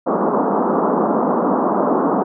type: band-pass noise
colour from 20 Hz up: pink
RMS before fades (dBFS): -17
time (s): 0.06-2.24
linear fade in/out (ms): 20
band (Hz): 190 to 1200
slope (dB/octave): 48
effects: none